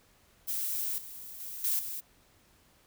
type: noise with level steps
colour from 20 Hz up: violet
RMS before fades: -33 / -45 / -41 / -29 / -38 dBFS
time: 0.47-2.01 s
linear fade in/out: 20 ms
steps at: 0.98 / 1.4 / 1.64 / 1.79 s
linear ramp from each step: 2 ms
effects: pink hiss -64 dBFS RMS until 2.86 s

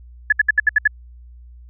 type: tone bursts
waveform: sine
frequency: 1712 Hz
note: A6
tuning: 48 cents flat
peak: -9 dBFS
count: 7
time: 0.3-0.876 s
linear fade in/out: 5 ms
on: 24 ms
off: 68 ms
effects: added 60 Hz sine -39 dBFS peak until 1.69 s

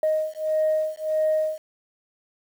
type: beating tone pair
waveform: sine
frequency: 622.3 / 623.9 Hz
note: D#5 / D#5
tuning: 0 / +5 cents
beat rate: 1.6 Hz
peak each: -23 dBFS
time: 0.03-1.58 s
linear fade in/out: 2 ms
effects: tanh soft clip ceiling -15 dBFS + 8-bit

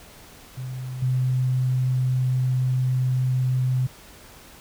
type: tone with level steps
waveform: sine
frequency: 128.1 Hz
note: C3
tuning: 36 cents flat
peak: -29 / -19 dBFS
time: 0.57-3.87 s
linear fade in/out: 10 ms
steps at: 1.02 s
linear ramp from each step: 5 ms
effects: pink hiss -47 dBFS RMS until 4.6 s

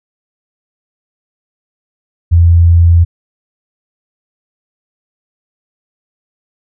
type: tone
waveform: sine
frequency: 85 Hz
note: F2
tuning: 46 cents flat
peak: -3 dBFS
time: 2.31-3.05 s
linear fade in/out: 20 ms
effects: none

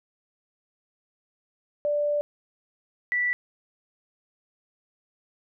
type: tone pair in turn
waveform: sine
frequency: 587.3 / 1964.1 Hz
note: D5 / B6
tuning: 0 / -10 cents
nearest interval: octave + major sixth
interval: 2090 cents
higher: second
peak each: -22 dBFS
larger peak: neither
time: 1.85-2.21 / 3.12-3.33 s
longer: first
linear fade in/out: 0 ms
effects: none

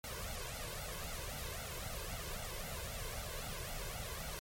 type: noise with flanger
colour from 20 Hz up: pink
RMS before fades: -43 dBFS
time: 0.04-4.39 s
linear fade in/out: 0 ms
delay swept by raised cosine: 1.4 to 1.96 ms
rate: 3.8 Hz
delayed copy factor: +0.9
effects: MP3 64 kbps

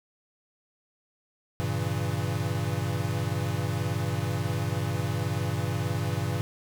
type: chord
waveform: square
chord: G diminished seventh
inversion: none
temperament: equal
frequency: 98 / 116.54 / 138.59 / 164.81 Hz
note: G2 / Bb2 / Db3 / Fb3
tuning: 0 / 0 / 0 / 0 cents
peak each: -32 / -32 / -34 / -35 dBFS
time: 1.6-6.41 s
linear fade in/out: 0 ms
effects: none

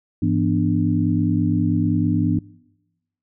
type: tone cluster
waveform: sine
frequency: 102 / 168 / 247 / 296.3 Hz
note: G#2 / E3 / B3 / D4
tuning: -31 / +33 / 0 / +15 cents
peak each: -22 dBFS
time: 0.22-2.39 s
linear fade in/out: 5 ms
effects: noise-tail reverb RT60 1.0 s tail -24 dB re dry

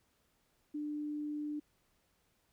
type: tone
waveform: sine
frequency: 297.6 Hz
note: D4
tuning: 23 cents sharp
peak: -36 dBFS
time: 0.74-1.6 s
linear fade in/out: 10 ms
effects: pink hiss -75 dBFS RMS until 2.52 s

